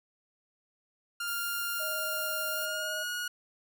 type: tone with pitch glide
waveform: sawtooth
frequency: 1400 to 1446.9 Hz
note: F6 to F#6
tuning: +4 to -39 cents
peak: -29 dBFS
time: 1.2-3.28 s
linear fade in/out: 5 ms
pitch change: +57 cents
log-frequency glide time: 2.49-2.98 s
type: high-pass noise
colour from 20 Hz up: pink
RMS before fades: -39 dBFS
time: 1.27-2.66 s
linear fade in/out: 10 ms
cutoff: 10000 Hz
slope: 48 dB/octave
type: tone with vibrato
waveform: sine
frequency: 623 Hz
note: D#5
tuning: 2 cents sharp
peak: -38 dBFS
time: 1.79-3.04 s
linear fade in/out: 20 ms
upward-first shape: sine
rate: 18 Hz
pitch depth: 13 cents each way
effects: none